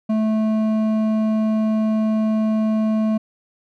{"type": "tone with hard clipping", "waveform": "triangle", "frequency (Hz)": 217.9, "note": "A3", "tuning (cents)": -17, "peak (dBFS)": -18, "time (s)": [0.09, 3.18], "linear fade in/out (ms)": 10, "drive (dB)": 12, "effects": []}